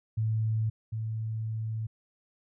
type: tone pair in turn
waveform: sine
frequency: 110.2 / 110.67 Hz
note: A2 / A2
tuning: +3 / +11 cents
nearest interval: unison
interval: 8 cents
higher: second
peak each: -25 / -30 dBFS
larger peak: first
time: 0.17-0.7 / 0.92-1.87 s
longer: second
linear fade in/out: 10 ms
effects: none